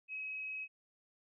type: tone with frequency modulation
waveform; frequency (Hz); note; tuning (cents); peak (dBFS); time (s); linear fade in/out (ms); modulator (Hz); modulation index
sine; 2551; D#7; +43; -39; 0.08-0.68; 50; 25.1; 0.43
effects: none